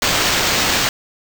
violet noise with sample-and-hold, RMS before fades -17 dBFS, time 0.02-0.89 s, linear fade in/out 2 ms, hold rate 11025 Hz, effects none

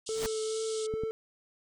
white band-pass noise, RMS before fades -42 dBFS, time 0.06-0.87 s, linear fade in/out 10 ms, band 2900 to 9400 Hz, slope 96 dB/octave
pink noise with exponential growth, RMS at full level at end -32 dBFS, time 0.08-0.26 s, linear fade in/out 0 ms, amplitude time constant 38 ms
triangle tone with vibrato, 440 Hz, A4, in tune, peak -29 dBFS, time 0.09-1.11 s, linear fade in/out 0 ms, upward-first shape triangle, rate 2.3 Hz, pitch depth 17 cents each way
clicks, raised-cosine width 3 ms, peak -24 dBFS, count 2, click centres 0.939 / 1.036 s
effects none

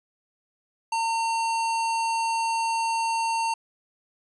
square tone, 910 Hz, A#5, 42 cents flat, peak -24 dBFS, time 0.92-3.54 s, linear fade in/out 5 ms, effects resampled to 24000 Hz

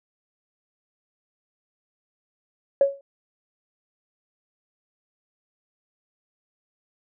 sine tone with exponential decay, 555 Hz, C#5, 2 cents sharp, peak -10 dBFS, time 2.81-3.01 s, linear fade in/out 2 ms, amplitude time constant 42 ms, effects tanh soft clip ceiling -6 dBFS

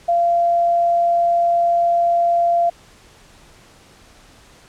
sine tone, 688 Hz, F5, 26 cents flat, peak -13 dBFS, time 0.08-2.7 s, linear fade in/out 10 ms, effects pink hiss -48 dBFS RMS until 4.68 s + low-pass 9000 Hz 12 dB/octave

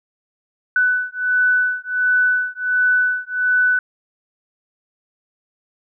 sine beating tone pair, 1494 / 1495.4 Hz, F#6 / F#6, +16 / +18 cents, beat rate 1.4 Hz, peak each -18 / -18 dBFS, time 0.76-3.79 s, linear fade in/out 2 ms, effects none

